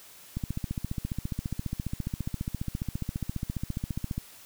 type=click train; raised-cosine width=5 ms; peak=-18 dBFS; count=57; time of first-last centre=0.37-4.18 s; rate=14.7 Hz; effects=white hiss -51 dBFS RMS until 4.45 s